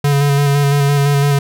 square tone with vibrato, 142.1 Hz, C#3, 43 cents sharp, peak -11 dBFS, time 0.04-1.39 s, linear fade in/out 5 ms, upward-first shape square, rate 5.9 Hz, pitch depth 19 cents each way, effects none

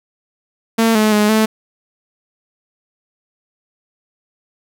sawtooth tone with pitch steps, 226.5 / 215 / 209.8 / 218.4 Hz, A#3 / A3 / G#3 / A3, -50 / -40 / +18 / -13 cents, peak -7 dBFS, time 0.78-1.46 s, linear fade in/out 10 ms, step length 170 ms, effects none

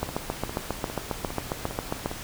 two click trains, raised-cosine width 1 ms, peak -12 / -19 dBFS, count 16 / 6, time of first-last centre 0.03-2.06 / 0.09-2.114 s, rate 7.39 / 2.47 Hz, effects pink hiss -38 dBFS RMS until 2.23 s

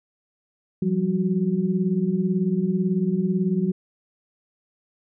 sine tone cluster, 173.8 / 191.9 / 369.9 Hz, F3 / G3 / F#4, -8 / -37 / 0 cents, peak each -24 / -22 / -28 dBFS, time 0.82-3.72 s, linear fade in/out 5 ms, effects none

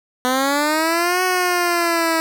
10% pulse linear two-way sweep, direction up then down, 249.8 to 370 to 323.7 Hz, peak -8 dBFS, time 0.25-2.2 s, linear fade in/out 0 ms, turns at 1.23 s, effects none

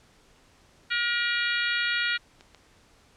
harmonic tone, 476.2 Hz, A#4, 37 cents sharp, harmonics 3 / 4 / 5 / 6 / 7 / 8 / 9, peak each -28 / -30 / -32 / -34 / -35 / -36 / -37 dBFS, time 0.9-2.18 s, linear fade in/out 20 ms
clicks, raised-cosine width 0.2 ms, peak -31 dBFS, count 2, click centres 2.409 / 2.547 s
effects pink hiss -59 dBFS RMS until 3.16 s + low-pass 8000 Hz 12 dB/octave

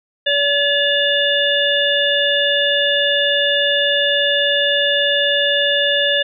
harmonic tone with a mistuned harmonic, 571 Hz, D5, 49 cents flat, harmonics 1 / 3 / 5 / 6, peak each -19 / -19 / -19 / -19 dBFS, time 0.26-6.23 s, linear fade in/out 10 ms, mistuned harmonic 6, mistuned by +55 cents, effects none

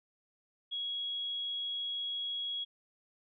sine tone, 3322 Hz, G#7, in tune, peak -34 dBFS, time 0.71-2.65 s, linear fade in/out 20 ms, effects none

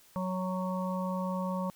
harmonic tone, 185 Hz, F#3, in tune, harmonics 1 / 3 / 5 / 6, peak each -32 / -37 / -39 / -40 dBFS, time 0.16-1.7 s, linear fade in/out 0 ms, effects white hiss -60 dBFS RMS until 1.75 s

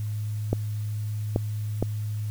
clicks, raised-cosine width 2 ms, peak -10 dBFS, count 3, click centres 0.53 / 1.361 / 1.826 s, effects added 106 Hz sine -27 dBFS peak until 2.3 s + white hiss -51 dBFS RMS until 2.3 s

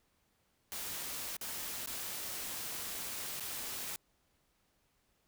white noise with dropouts, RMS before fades -41 dBFS, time 0.72-3.96 s, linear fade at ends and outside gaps 0 ms, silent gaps 1.367-1.412 / 1.86-1.873 / 3.398-3.406 s, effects pink hiss -75 dBFS RMS until 5.27 s

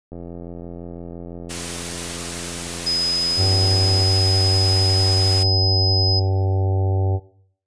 click train, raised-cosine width 2 ms, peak -22 dBFS, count 336, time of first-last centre 0.12-4.02 s, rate 85.9 Hz
white noise, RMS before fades -29 dBFS, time 1.49-5.44 s, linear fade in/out 20 ms
sine tone, 5040 Hz, D#8, 21 cents sharp, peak -18 dBFS, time 2.86-6.2 s, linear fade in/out 10 ms
harmonic tone, 95.5 Hz, G2, 45 cents flat, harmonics 1 / 3 / 4 / 5 / 6 / 7 / 8 / 9, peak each -17 / -34 / -29 / -36 / -34 / -40 / -33 / -43 dBFS, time 3.36-7.2 s, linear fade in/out 50 ms
effects noise-tail reverb RT60 0.6 s tail -17 dB re dry + resampled to 22050 Hz

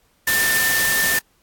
sine tone in noise, 1789 Hz, A6, 28 cents sharp, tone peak -18 dBFS, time 0.27-1.19 s, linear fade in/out 5 ms, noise white, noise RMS -21 dBFS, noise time 0.27-1.19 s, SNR 0 dB, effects pink hiss -61 dBFS RMS until 1.42 s + AAC 64 kbps

